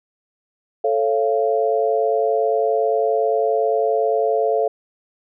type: chord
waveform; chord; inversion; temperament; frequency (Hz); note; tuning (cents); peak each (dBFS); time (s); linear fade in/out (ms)
sine; A augmented; none; just; 440 / 550 / 687.5; A4 / C#5 / E#5; 0 / -14 / -27; -19 / -22 / -20; 0.84-4.68; 5
effects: none